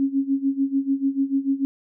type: tone with tremolo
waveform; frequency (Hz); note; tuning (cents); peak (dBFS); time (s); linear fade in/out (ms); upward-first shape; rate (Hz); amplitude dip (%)
sine; 273.4; C#4; -24; -16; 0-1.65; 0; sine; 6.8; 85
effects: none

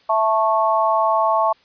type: chord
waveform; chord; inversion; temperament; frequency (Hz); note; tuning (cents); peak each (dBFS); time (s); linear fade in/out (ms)
sine; A major; second; just; 660 / 880 / 1100; E5 / A5 / C#6; +2 / 0 / -14; -19; 0.09-1.53; 10
effects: white hiss -55 dBFS RMS until 1.64 s + resampled to 11025 Hz

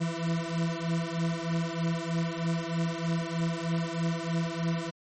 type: beating tone pair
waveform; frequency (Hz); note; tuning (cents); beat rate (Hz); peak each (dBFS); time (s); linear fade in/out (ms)
40% pulse; 164.81 / 168.01; E3 / E3; 0 / +33; 3.2; -30 / -30; 0-4.91; 20
effects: MP3 32 kbps

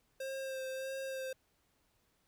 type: tone with vibrato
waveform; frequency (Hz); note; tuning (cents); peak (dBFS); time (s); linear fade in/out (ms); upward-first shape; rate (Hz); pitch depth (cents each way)
square; 530; C5; +22; -39; 0.2-1.33; 5; sine; 1.6; 20
effects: pink hiss -75 dBFS RMS until 2.27 s

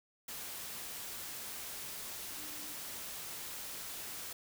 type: tone in noise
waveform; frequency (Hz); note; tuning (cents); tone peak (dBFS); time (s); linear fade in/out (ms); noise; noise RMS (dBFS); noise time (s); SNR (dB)
sine; 302.8; D#4; -47; -55; 2.37-2.73; 5; white; -44; 0.28-4.33; -14
effects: none

